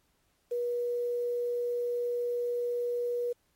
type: tone with quantisation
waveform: sine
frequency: 482 Hz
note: B4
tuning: 42 cents flat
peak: -28 dBFS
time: 0.51-3.33 s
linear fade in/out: 10 ms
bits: 9
effects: pink hiss -72 dBFS RMS until 3.55 s + MP3 64 kbps